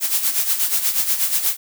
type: noise with tremolo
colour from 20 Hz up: blue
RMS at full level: -17 dBFS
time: 0-1.57 s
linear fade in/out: 50 ms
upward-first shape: sine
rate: 8.3 Hz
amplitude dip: 65%
effects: none